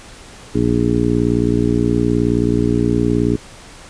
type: harmonic tone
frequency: 59 Hz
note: A#1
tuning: 22 cents sharp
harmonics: 1 / 2 / 3 / 4 / 5 / 6 / 7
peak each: -24 / -20 / -23 / -19 / -18 / -24 / -21 dBFS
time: 0.54-3.37 s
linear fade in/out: 20 ms
effects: pink hiss -39 dBFS RMS until 3.89 s + resampled to 22050 Hz